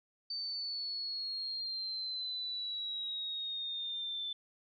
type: exponential sweep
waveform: sine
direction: down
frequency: 4581 to 3520 Hz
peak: -36 dBFS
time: 0.3-4.33 s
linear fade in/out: 5 ms
effects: none